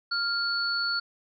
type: tone pair together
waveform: sine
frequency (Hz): 1396.9 / 4432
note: F6 / C#8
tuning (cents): 0 / -1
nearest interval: octave + minor sixth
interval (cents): 1999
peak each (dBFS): -28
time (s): 0.11-1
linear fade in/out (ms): 10
effects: none